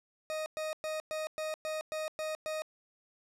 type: tone bursts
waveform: 40% pulse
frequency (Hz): 623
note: D#5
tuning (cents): +2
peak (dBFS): -33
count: 9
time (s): 0.3-2.62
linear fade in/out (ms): 0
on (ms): 160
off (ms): 110
effects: low-pass 11000 Hz 12 dB/octave